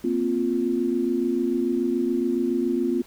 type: chord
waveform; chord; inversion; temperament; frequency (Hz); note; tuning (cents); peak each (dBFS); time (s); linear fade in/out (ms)
sine; Bb suspended second; none; equal with one note detuned; 234.6 / 261.6 / 349.2; Bb3 / C4 / F4; +11 / 0 / 0; -27 / -25 / -24; 0.04-3.02; 5
effects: pink hiss -51 dBFS RMS until 3.06 s